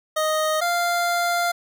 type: tone pair in turn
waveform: 25% pulse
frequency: 622.3 / 696.1 Hz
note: D#5 / F5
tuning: 0 / -6 cents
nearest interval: major second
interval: 194 cents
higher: second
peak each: -16 dBFS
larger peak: neither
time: 0.16-0.61 / 0.61-1.52 s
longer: second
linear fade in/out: 10 ms
effects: none